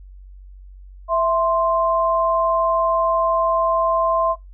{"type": "tone pair together", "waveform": "sine", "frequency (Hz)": [659.3, 1046.6], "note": ["E5", "C6"], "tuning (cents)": [0, 0], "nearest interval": "minor sixth", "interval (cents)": 800, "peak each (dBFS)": -18, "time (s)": [1.08, 4.36], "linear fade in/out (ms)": 50, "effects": ["noise-tail reverb RT60 0.2 s tail -26 dB re dry", "added 47 Hz sine -38 dBFS peak until 4.53 s"]}